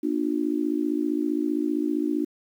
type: tone with amplitude modulation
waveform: sine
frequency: 301.6 Hz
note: D4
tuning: 46 cents sharp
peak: -18 dBFS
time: 0.03-2.25 s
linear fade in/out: 10 ms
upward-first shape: sine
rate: 55.3 Hz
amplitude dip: 100%
effects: 9-bit